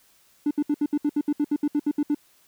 triangle tone bursts, 293.7 Hz, D4, in tune, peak -16 dBFS, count 15, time 0.46-2.147 s, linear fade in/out 5 ms, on 49 ms, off 68 ms, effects tanh soft clip ceiling -15 dBFS + white hiss -60 dBFS RMS until 2.47 s

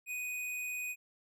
square tone, 2489 Hz, D#7, in tune, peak -37 dBFS, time 0.06-0.96 s, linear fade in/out 50 ms, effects none

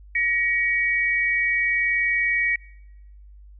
sine tone pair together, 1900.4 / 2260 Hz, A#6 / C#7, +33 / +33 cents, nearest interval minor third, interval 300 cents, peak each -22 dBFS, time 0.15-2.56 s, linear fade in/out 5 ms, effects noise-tail reverb RT60 1.0 s tail -25 dB re dry + added 50 Hz sine -43 dBFS peak until 3.59 s

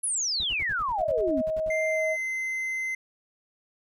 sine exponential sweep, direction down, 10980 to 236 Hz, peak -25 dBFS, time 0.03-1.42 s, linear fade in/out 10 ms
brown noise bursts, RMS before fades -40 dBFS, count 14, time 0.4-1.698 s, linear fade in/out 2 ms, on 37 ms, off 60 ms
sine tone, 632 Hz, D#5, 27 cents sharp, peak -25 dBFS, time 0.97-2.17 s, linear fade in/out 50 ms
triangle tone with pitch glide, 2093 to 2064 Hz, C7 to C7, 0 to -24 cents, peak -26 dBFS, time 1.7-2.95 s, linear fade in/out 5 ms, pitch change -24 cents, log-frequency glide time 1.87-2.05 s
effects none

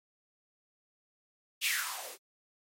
violet noise with band-pass filter sweep, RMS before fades -34 dBFS, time 1.61-2.18 s, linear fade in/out 50 ms, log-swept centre 2900 to 380 Hz, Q 4.9, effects MP3 64 kbps

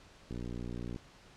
click train, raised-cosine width 3 ms, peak -28 dBFS, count 40, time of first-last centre 0.31-0.961 s, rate 59.9 Hz, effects pink hiss -58 dBFS RMS until 1.36 s + low-pass 6000 Hz 12 dB/octave

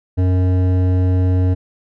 sine tone with hard clipping, 91.8 Hz, F#2, 13 cents flat, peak -14 dBFS, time 0.17-1.55 s, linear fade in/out 20 ms, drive 12 dB, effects none

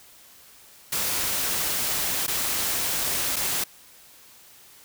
white noise with dropouts, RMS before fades -26 dBFS, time 0.92-3.64 s, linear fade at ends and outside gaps 5 ms, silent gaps 2.266-2.278 / 3.36-3.364 s, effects white hiss -51 dBFS RMS until 4.84 s

